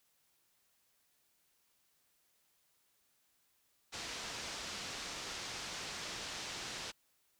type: low-pass noise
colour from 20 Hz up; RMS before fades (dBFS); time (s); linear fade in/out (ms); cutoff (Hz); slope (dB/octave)
white; -44; 3.92-6.92; 20; 6300; 24
effects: white hiss -75 dBFS RMS until 7.39 s